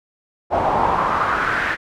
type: noise with band-pass filter sweep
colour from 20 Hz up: brown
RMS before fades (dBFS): -19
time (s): 0.5-1.77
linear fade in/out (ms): 50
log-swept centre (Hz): 730 to 1800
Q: 4
effects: none